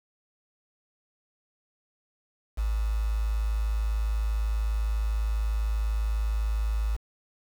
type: tone with quantisation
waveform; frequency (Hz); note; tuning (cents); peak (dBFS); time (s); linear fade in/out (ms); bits
sine; 53.8; A1; -38; -24; 2.57-6.97; 20; 7
effects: none